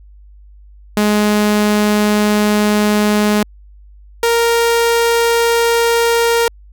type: tone pair in turn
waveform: sawtooth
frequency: 209.5 / 465.9 Hz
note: G#3 / A#4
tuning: +15 / -1 cents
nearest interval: octave + major second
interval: 1384 cents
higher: second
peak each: -7 dBFS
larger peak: neither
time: 0.97-3.43 / 4.23-6.48 s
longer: first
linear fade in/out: 2 ms
effects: added 50 Hz sine -38 dBFS peak until 6.72 s